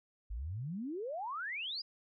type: exponential sweep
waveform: sine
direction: up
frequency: 47.78 to 5050 Hz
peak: -37 dBFS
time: 0.3-1.82 s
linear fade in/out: 10 ms
effects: none